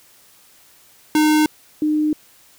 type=tone pair in turn; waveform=square / sine; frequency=306.1 / 304.4 Hz; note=D#4 / D#4; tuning=-28 / -38 cents; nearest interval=unison; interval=10 cents; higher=first; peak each=-13 / -15 dBFS; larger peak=first; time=1.15-1.46 / 1.82-2.13 s; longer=neither; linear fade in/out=2 ms; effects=white hiss -51 dBFS RMS until 2.58 s